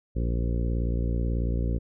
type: harmonic tone with a mistuned harmonic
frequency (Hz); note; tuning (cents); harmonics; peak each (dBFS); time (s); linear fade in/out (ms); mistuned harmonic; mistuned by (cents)
58.27; A#1; 0; 1 / 2 / 3 / 4 / 5 / 6 / 7 / 8 / 9; -25 / -31 / -35 / -37 / -39 / -41 / -42 / -43 / -44; 0.15-1.79; 20; 9; +16
effects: none